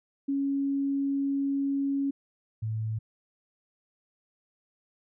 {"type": "tone pair in turn", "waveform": "sine", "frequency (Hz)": [277.2, 110.01], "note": ["C#4", "A2"], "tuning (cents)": [0, 0], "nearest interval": "octave + major third", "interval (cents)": 1600, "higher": "first", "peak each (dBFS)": [-25, -28], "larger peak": "first", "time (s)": [[0.28, 2.11], [2.62, 2.99]], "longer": "first", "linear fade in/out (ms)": 10, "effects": []}